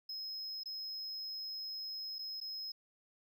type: tone with dropouts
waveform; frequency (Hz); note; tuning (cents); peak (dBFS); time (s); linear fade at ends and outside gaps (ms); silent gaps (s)
triangle; 5130; E8; -48; -39; 0.09-2.72; 5; 0.635-0.657 / 2.185-2.19 / 2.403-2.412
effects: none